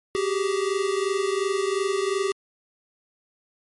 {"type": "tone pair together", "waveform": "square", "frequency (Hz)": [383.4, 406.2], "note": ["G4", "G#4"], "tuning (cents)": [-38, -38], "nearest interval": "minor second", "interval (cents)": 100, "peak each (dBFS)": [-25, -27], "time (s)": [0.15, 2.32], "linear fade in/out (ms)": 0, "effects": ["MP3 48 kbps"]}